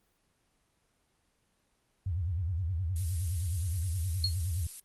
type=tone with vibrato; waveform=sine; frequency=87.31 Hz; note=F2; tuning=in tune; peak=-29 dBFS; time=2.06-4.67 s; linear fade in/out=5 ms; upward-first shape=sine; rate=9.6 Hz; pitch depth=200 cents each way
type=noise; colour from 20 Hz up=violet; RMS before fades=-39 dBFS; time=2.96-4.8 s; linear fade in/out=2 ms
type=tone with exponential decay; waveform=sine; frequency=4300 Hz; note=C8; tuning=47 cents sharp; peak=-23 dBFS; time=4.24-4.36 s; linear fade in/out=1 ms; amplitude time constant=25 ms
effects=pink hiss -73 dBFS RMS until 4.84 s + Opus 24 kbps